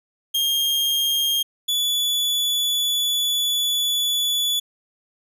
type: tone pair in turn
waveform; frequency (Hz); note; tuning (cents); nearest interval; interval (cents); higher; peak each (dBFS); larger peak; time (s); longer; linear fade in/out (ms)
40% pulse; 3223 / 3438; G7 / A7; +47 / -41; minor second; 112; second; -18; neither; 0.34-1.43 / 1.68-4.6; second; 10
effects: 10-bit